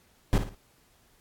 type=noise with echo; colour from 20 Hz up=brown; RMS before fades=-21 dBFS; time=0.33-0.38 s; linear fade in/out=0 ms; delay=56 ms; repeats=3; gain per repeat=-9 dB; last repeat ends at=0.548 s; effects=pink hiss -63 dBFS RMS until 1.2 s + AAC 64 kbps